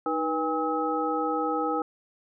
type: tone cluster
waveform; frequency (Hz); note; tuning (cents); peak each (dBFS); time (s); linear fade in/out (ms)
sine; 311.1 / 485.8 / 811 / 1284; D#4 / B4 / G#5 / E6; 0 / -29 / -41 / -46; -30; 0.06-1.82; 2
effects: none